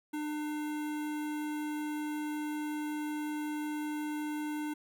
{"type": "tone with notch filter", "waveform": "square", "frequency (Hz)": 300.9, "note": "D4", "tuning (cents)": 42, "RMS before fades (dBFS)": -36, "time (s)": [0.13, 4.74], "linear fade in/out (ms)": 10, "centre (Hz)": 4900, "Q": 1.2, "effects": []}